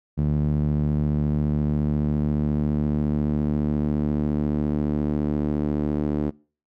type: tone with band-pass filter sweep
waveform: sawtooth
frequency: 74.4 Hz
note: D2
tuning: 23 cents sharp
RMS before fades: -23 dBFS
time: 0.17-6.31 s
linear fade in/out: 20 ms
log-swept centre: 170 to 290 Hz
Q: 1.9
effects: noise-tail reverb RT60 0.4 s tail -25 dB re dry